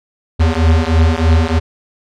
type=beating tone pair; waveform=square; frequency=79.4 / 82.6 Hz; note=D#2 / E2; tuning=+36 / +4 cents; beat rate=3.2 Hz; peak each=-13 dBFS; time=0.39-1.6 s; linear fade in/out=20 ms; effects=low-pass 5000 Hz 12 dB/octave